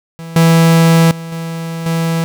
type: tone with level steps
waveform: 45% pulse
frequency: 164.81 Hz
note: E3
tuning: in tune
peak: -26 / -6 / -24 / -20 / -13 dBFS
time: 0.19-2.24 s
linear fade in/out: 0 ms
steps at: 0.36 / 1.11 / 1.32 / 1.86 s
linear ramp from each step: 2 ms
effects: none